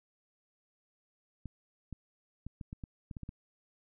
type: clicks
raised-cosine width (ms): 5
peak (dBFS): -29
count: 10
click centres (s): 1.457 / 1.927 / 2.466 / 2.612 / 2.729 / 2.838 / 3.112 / 3.168 / 3.233 / 3.291
effects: none